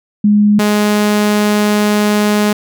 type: tone pair in turn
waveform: sine / sawtooth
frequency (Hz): 207.7 / 208.8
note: G#3 / G#3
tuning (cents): 0 / +10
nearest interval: unison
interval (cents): 10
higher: second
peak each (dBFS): -6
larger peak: neither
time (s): 0.24-0.59 / 0.59-2.53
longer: second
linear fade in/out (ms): 5
effects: none